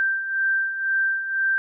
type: beating tone pair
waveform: sine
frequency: 1568 / 1570 Hz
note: G6 / G6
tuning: 0 / +2 cents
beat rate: 2 Hz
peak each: -28 / -21 dBFS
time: 0-1.58 s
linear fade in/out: 0 ms
effects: none